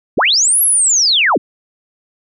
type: linear two-way sweep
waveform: sine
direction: up then down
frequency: 60.3 to 11520 to 124.5 Hz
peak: -9 dBFS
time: 0.17-1.38 s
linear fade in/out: 10 ms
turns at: 0.62 s
effects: none